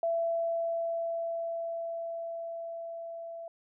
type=tone with level ramp; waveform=sine; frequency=669 Hz; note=E5; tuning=25 cents sharp; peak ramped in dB=-26 to -39 dBFS; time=0.03-3.48 s; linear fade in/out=2 ms; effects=none